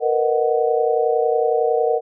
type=chord; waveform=sine; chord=B major seventh; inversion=third; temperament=just; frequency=463 / 493.9 / 617.4 / 740.8 Hz; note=A#4 / B4 / D#5 / F#5; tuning=-12 / 0 / -14 / +2 cents; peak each=-18 / -23 / -23 / -22 dBFS; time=0-2.01 s; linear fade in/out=50 ms; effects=none